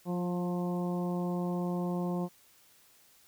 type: harmonic tone with a mistuned harmonic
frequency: 177.5 Hz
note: F3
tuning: 28 cents sharp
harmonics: 1 / 2 / 3 / 4 / 5 / 6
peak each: -31 / -37 / -41 / -43 / -45 / -47 dBFS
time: 0.05-2.29 s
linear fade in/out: 50 ms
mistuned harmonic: 2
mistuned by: -18 cents
effects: white hiss -62 dBFS RMS until 3.27 s